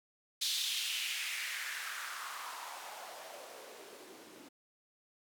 blue noise with band-pass filter sweep, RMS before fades -41 dBFS, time 0.41-4.49 s, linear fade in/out 10 ms, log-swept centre 4000 to 280 Hz, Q 2.9, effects none

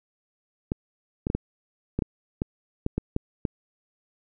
clicks, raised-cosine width 3 ms, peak -12 dBFS, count 11, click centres 0.719 / 1.269 / 1.301 / 1.35 / 1.99 / 2.022 / 2.419 / 2.864 / 2.98 / 3.164 / 3.452 s, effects none

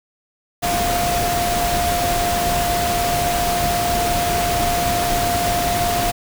sine tone in noise, 700 Hz, F5, 4 cents sharp, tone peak -19 dBFS, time 0.62-6.12 s, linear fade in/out 20 ms, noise pink, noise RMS -22 dBFS, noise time 0.62-6.12 s, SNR 0 dB, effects none

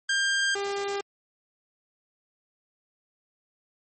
sawtooth tone pair in turn, 1596 / 399.9 Hz, G6 / G4, +31 / +35 cents, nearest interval 2 octaves, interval 2396 cents, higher first, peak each -19 / -24 dBFS, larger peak first, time 0.09-0.55 / 0.55-1.01 s, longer neither, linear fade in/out 5 ms, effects MP3 32 kbps

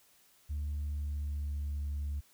sine tone with pitch glide, 73.42 to 72.2 Hz, D2 to D2, 0 to -29 cents, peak -31 dBFS, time 0.49-2.21 s, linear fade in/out 20 ms, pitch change -29 cents, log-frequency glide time 0.8-1.78 s, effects tanh soft clip ceiling -31 dBFS + white hiss -65 dBFS RMS until 2.33 s

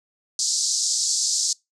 white band-pass noise, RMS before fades -23 dBFS, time 0.39-1.53 s, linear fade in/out 2 ms, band 4400 to 7800 Hz, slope 48 dB/octave, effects noise-tail reverb RT60 0.2 s tail -25 dB re dry

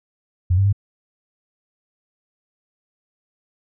sine tone with pitch steps, 89.6 / 97.7 / 100.3 Hz, F2 / G2 / G2, +45 / -5 / +40 cents, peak -13 dBFS, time 0.5-0.728 s, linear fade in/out 10 ms, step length 76 ms, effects none

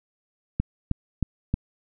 click train, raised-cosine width 5 ms, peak -10 dBFS, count 4, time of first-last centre 0.6-1.54 s, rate 3.19 Hz, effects none

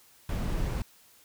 brown noise, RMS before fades -30 dBFS, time 0.29-0.82 s, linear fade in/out 2 ms, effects white hiss -59 dBFS RMS until 1.24 s

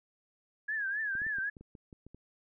sine tone with vibrato, 1661.2 Hz, G#6, in tune, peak -31 dBFS, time 0.68-1.5 s, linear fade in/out 10 ms, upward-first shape triangle, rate 3.8 Hz, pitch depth 140 cents each way
clicks, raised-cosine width 3 ms, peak -37 dBFS, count 10, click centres 1.153 / 1.218 / 1.266 / 1.385 / 1.568 / 1.61 / 1.752 / 1.928 / 2.066 / 2.146 s
effects none

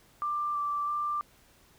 sine tone with pitch steps, 1185 / 1169 / 1184 Hz, D6 / D6 / D6, +15 / -8 / +14 cents, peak -28 dBFS, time 0.22-1.21 s, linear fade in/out 0 ms, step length 330 ms, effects pink hiss -61 dBFS RMS until 1.78 s

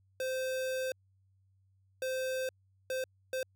square tone bursts at uneven times, 519 Hz, C5, 14 cents flat, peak -33 dBFS, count 4, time 0.2-0.92 / 2.02-2.49 / 2.9-3.04 / 3.33-3.43 s, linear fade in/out 2 ms, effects added 96 Hz sine -66 dBFS peak until 3.55 s

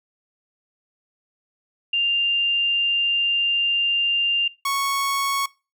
sine / sawtooth tone pair in turn, 2794 / 1106.9 Hz, F7 / C#6, 0 / -3 cents, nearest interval octave + major third, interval 1603 cents, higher first, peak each -18 / -17 dBFS, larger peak second, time 1.93-4.48 / 4.65-5.46 s, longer first, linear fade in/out 5 ms, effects noise-tail reverb RT60 0.3 s tail -22 dB re dry

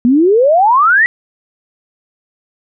sine exponential sweep, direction up, 232.3 to 1975.5 Hz, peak -6 dBFS, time 0.05-1.06 s, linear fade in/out 0 ms, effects none

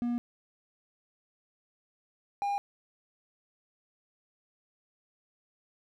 triangle tone pair in turn, 239.9 / 806.9 Hz, A#3 / G5, +50 / +50 cents, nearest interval octave + major sixth, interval 2100 cents, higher second, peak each -26 dBFS, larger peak neither, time 0.02-0.18 / 2.42-2.58 s, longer neither, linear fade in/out 0 ms, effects none

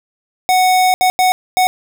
square tone bursts at uneven times, 740 Hz, F#5, in tune, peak -10 dBFS, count 4, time 0.49-0.94 / 1.01-1.1 / 1.19-1.32 / 1.57-1.67 s, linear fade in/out 0 ms, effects none

